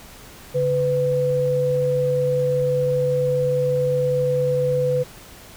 sine tone pair together, 141.5 / 500.5 Hz, C#3 / B4, +36 / +23 cents, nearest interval octave + minor seventh, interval 2187 cents, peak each -24 / -18 dBFS, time 0.54-5.04 s, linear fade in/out 20 ms, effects pink hiss -43 dBFS RMS until 5.56 s

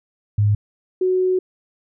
sine tone pair in turn, 103.83 / 370 Hz, G#2 / F#4, 0 / 0 cents, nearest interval octave + minor seventh, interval 2200 cents, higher second, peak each -13 / -15 dBFS, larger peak first, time 0.38-0.55 / 1.01-1.39 s, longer second, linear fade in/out 5 ms, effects none

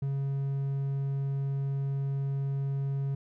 triangle tone, 137.9 Hz, C#3, 9 cents flat, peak -26 dBFS, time 0.02-3.15 s, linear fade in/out 5 ms, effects none

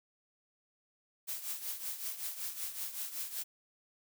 blue noise with tremolo, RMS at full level -37 dBFS, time 1.27-3.44 s, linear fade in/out 20 ms, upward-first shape triangle, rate 5.3 Hz, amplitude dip 75%, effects none

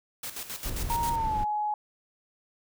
white noise with tremolo, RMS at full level -36 dBFS, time 0.23-1.16 s, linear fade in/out 5 ms, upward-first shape square, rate 7.5 Hz, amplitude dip 65%
brown noise, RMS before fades -33 dBFS, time 0.64-1.45 s, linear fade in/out 20 ms
sine tone with pitch glide, 934 to 841.8 Hz, A#5 to G#5, +3 to +23 cents, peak -26 dBFS, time 0.9-1.74 s, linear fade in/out 2 ms, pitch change -180 cents, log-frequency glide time 1.11-1.4 s
effects none

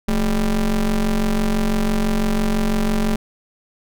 square ring-modulated tone, 98 Hz, G2, in tune, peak -14 dBFS, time 0.08-3.16 s, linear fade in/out 5 ms, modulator 121 Hz, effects none

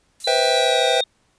violet noise, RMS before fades -32 dBFS, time 0.2-0.74 s, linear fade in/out 2 ms
sine tone with pitch glide, 4000 to 3689 Hz, B7 to A#7, +21 to -19 cents, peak -22 dBFS, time 0.24-1.04 s, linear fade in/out 5 ms, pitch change -140 cents, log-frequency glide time 0.47-0.91 s
square chord, C major seventh, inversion third, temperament just, 490.5 / 523.3 / 654.1 / 784.9 Hz, B4 / C5 / E5 / G5, -12 / 0 / -14 / +2 cents, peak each -23 dBFS, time 0.27-1.01 s, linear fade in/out 5 ms
effects pink hiss -63 dBFS RMS until 1.38 s + resampled to 22050 Hz

